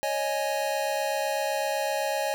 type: chord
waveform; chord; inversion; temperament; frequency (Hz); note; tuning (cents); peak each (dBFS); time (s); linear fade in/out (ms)
square; C# suspended second; none; equal; 554.4 / 622.3 / 830.6; C#5 / D#5 / G#5; 0 / 0 / 0; -31; 0.03-2.34; 0
effects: none